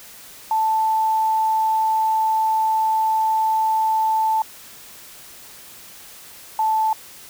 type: tone pair in turn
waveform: sine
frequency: 880 / 876.7 Hz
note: A5 / A5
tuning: 0 / -7 cents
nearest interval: unison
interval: 7 cents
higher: first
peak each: -16 / -16 dBFS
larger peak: neither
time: 0.51-4.42 / 6.59-6.93 s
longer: first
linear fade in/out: 2 ms
effects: white hiss -42 dBFS RMS until 7.29 s